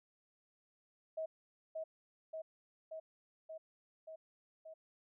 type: tone with echo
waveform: sine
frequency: 638 Hz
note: D#5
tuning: 43 cents sharp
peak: -37 dBFS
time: 1.17-1.26 s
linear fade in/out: 10 ms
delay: 580 ms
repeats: 6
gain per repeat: -2 dB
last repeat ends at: 4.74 s
effects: none